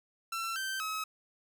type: tone with pitch steps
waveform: sawtooth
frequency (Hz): 1346 / 1555 / 1281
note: E6 / G6 / E6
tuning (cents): +36 / -14 / -50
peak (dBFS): -30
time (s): 0.32-1.04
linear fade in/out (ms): 5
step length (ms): 240
effects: none